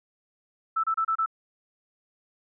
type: tone bursts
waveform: sine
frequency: 1318.5 Hz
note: E6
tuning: in tune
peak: -22 dBFS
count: 5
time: 0.76-1.261 s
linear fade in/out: 10 ms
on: 77 ms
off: 29 ms
effects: none